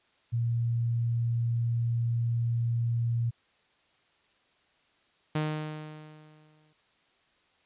sine tone, 117.3 Hz, A#2, 11 cents sharp, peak -25 dBFS, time 0.32-3.31 s, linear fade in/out 20 ms
sawtooth tone with exponential decay, 153.7 Hz, D#3, 21 cents flat, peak -22 dBFS, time 5.35-6.73 s, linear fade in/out 5 ms, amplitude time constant 300 ms
effects white hiss -67 dBFS RMS until 7.65 s + resampled to 8000 Hz

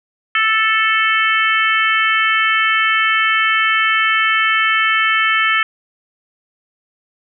harmonic tone, 440 Hz, A4, in tune, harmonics 3 / 4 / 5 / 6 / 7, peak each -17 / -17 / -18 / -22 / -22 dBFS, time 0.35-5.63 s, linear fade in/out 2 ms, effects none

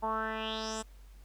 10% pulse tone with low-pass filter sweep, 220 Hz, A3, in tune, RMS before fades -35 dBFS, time 0.02-0.83 s, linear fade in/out 20 ms, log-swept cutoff 860 to 8400 Hz, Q 4.8, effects added 48 Hz sine -50 dBFS peak until 1.24 s + pink hiss -65 dBFS RMS until 1.24 s

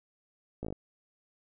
slowing click train, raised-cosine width 2 ms, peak -24 dBFS, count 6, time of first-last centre 0.63-0.726 s, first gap 17 ms, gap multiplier 1.06, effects none

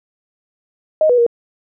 sine tone with pitch steps, 623 / 490.3 / 471.2 Hz, D#5 / B4 / A#4, +2 / -13 / +19 cents, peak -9 dBFS, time 1.01-1.265 s, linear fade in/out 2 ms, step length 85 ms, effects none

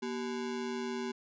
square ring-modulated tone, 311.9 Hz, D#4, 4 cents sharp, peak -32 dBFS, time 0.02-1.12 s, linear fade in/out 10 ms, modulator 73.2 Hz, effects resampled to 16000 Hz

